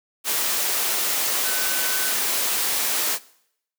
sine tone in noise, 1512 Hz, F#6, 37 cents sharp, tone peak -31 dBFS, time 1.42-2.15 s, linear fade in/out 50 ms, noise white, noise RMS -23 dBFS, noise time 0.24-3.19 s, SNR -11 dB, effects noise-tail reverb RT60 0.7 s tail -20 dB re dry + high-pass 300 Hz 12 dB/octave

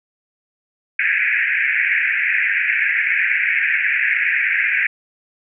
pink band-pass noise, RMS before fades -18 dBFS, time 0.99-4.87 s, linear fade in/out 5 ms, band 1600 to 2500 Hz, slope 96 dB/octave, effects none

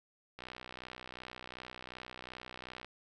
click train, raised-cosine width 0.3 ms, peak -29 dBFS, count 155, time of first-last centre 0.39-2.846 s, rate 62.7 Hz, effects none

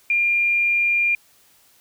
sine tone, 2400 Hz, D7, 37 cents sharp, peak -16 dBFS, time 0.1-1.15 s, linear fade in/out 2 ms, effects white hiss -56 dBFS RMS until 1.8 s

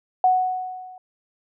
sine tone with level ramp, 740 Hz, F#5, in tune, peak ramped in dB -12 to -40 dBFS, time 0.24-0.98 s, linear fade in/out 2 ms, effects none

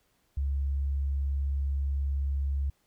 sine tone, 69.3 Hz, C#2, in tune, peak -26 dBFS, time 0.37-2.7 s, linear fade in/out 5 ms, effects pink hiss -71 dBFS RMS until 2.86 s

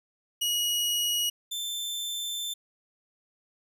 sawtooth tone pair in turn, 2902 / 3547 Hz, F#7 / A7, -34 / +13 cents, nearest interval minor third, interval 347 cents, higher second, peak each -22 / -28 dBFS, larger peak first, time 0.41-1.3 / 1.51-2.54 s, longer second, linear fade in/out 10 ms, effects none

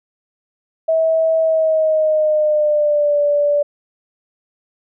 sine tone with pitch glide, 646 to 582.2 Hz, E5 to D5, -35 to -15 cents, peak -12 dBFS, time 0.88-3.63 s, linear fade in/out 10 ms, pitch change -180 cents, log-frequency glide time 1.4-3.2 s, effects none

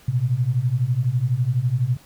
sine beating tone pair, 117.3 / 129.3 Hz, A#2 / C3, +11 / -20 cents, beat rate 12 Hz, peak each -22 / -20 dBFS, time 0.08-1.97 s, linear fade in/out 5 ms, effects pink hiss -51 dBFS RMS until 2.05 s

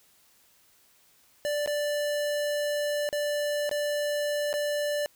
square tone with dropouts, 587.3 Hz, D5, in tune, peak -27 dBFS, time 1.45-5.06 s, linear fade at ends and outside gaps 0 ms, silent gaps 1.661-1.675 / 3.09-3.128 / 3.693-3.713 / 4.529-4.539 s, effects white hiss -62 dBFS RMS until 5.15 s

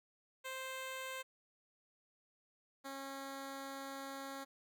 10% pulse tone pair in turn, 523.3 / 272.8 Hz, C5 / C#4, 0 / -28 cents, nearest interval major seventh, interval 1128 cents, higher first, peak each -34 / -36 dBFS, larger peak first, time 0.44-1.23 / 2.84-4.45 s, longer second, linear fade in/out 20 ms, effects none

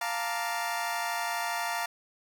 25% pulse chord, Bb major seventh, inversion second, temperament equal, 698.5 / 880 / 932.3 / 1174.7 Hz, F5 / A5 / Bb5 / D6, 0 / 0 / 0 / 0 cents, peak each -30 / -34 / -30 / -36 dBFS, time 0.01-1.86 s, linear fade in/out 5 ms, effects none

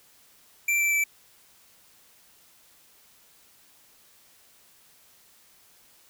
square tone with pitch steps, 2349 / 2334 / 2319 Hz, D7 / D7 / D7, 0 / -11 / -22 cents, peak -22 dBFS, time 0.68-1.04 s, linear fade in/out 5 ms, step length 120 ms, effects white hiss -58 dBFS RMS until 6.09 s

